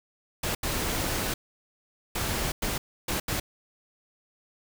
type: noise bursts at uneven times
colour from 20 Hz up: pink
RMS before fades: -29 dBFS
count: 6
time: 0.43-0.55 / 0.63-1.34 / 2.15-2.52 / 2.62-2.78 / 3.08-3.2 / 3.28-3.4 s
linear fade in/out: 5 ms
effects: none